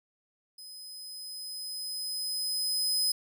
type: tone with level ramp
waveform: sawtooth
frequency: 5040 Hz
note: D#8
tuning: 21 cents sharp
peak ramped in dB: -42 to -22 dBFS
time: 0.58-3.12 s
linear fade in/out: 5 ms
effects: none